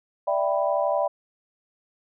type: chord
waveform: sine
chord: E minor seventh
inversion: third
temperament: equal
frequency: 587.3 / 659.3 / 784 / 987.8 Hz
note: D5 / E5 / G5 / B5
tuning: 0 / 0 / 0 / 0 cents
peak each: -24 / -26 / -28 / -29 dBFS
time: 0.27-1.08 s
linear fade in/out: 10 ms
effects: none